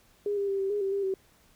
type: tone with pitch steps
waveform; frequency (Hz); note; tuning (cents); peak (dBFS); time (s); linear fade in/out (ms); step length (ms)
sine; 409.9 / 399.9 / 392.8 / 388.2 / 412.5 / 388.7 / 397.9 / 382.8; G#4 / G4 / G4 / G4 / G#4 / G4 / G4 / G4; -23 / +35 / +4 / -17 / -12 / -15 / +26 / -41; -26; 0.26-1.14; 2; 110
effects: pink hiss -62 dBFS RMS until 1.55 s